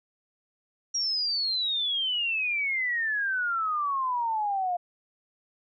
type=exponential sweep; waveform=sine; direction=down; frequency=5700 to 698.5 Hz; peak=-25 dBFS; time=0.94-4.77 s; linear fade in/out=10 ms; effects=none